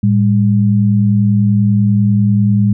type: tone pair together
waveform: sine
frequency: 111.2 / 201.3 Hz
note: A2 / G3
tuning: +19 / +46 cents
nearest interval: minor seventh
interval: 1027 cents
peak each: -11 dBFS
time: 0.03-2.73 s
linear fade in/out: 5 ms
effects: none